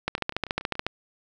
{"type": "two click trains", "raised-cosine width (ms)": 0.3, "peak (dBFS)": [-9, -23], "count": [12, 5], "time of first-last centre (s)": [[0.08, 0.866], [0.18, 0.754]], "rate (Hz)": [14, 6.97], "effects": []}